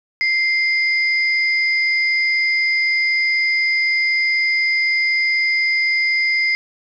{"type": "tone pair together", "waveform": "sine", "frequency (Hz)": [2093, 4978], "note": ["C7", "D#8"], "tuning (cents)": [0, 0], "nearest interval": "octave + minor third", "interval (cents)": 1500, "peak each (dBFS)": [-15, -25], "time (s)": [0.21, 6.55], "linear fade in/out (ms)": 0, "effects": []}